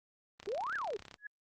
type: click train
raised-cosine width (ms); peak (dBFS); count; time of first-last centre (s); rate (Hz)
0.2; -30; 26; 0.4-1.142; 33.7
type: exponential two-way sweep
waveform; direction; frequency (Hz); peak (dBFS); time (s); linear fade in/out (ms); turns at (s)
sine; up then down; 370 to 1760 to 370; -34; 0.47-0.97; 10; 0.75
type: tone with exponential growth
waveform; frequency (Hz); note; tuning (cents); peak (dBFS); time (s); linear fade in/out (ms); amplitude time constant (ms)
sine; 1684; G#6; +24; -38; 1.18-1.27; 5; 19
effects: Opus 24 kbps